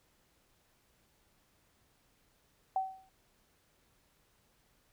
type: tone with exponential decay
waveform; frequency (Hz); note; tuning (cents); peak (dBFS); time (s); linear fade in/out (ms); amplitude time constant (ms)
sine; 762; G5; -49; -26; 2.76-3.09; 2; 71
effects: pink hiss -71 dBFS RMS until 4.92 s